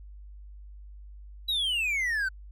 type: exponential sweep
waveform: triangle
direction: down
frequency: 3951 to 1496 Hz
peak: -24 dBFS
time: 1.48-2.29 s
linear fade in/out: 10 ms
effects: added 50 Hz sine -43 dBFS peak until 2.51 s